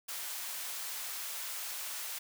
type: high-pass noise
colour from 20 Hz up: white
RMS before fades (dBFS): -40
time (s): 0.08-2.19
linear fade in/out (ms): 10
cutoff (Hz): 730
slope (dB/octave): 12
effects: none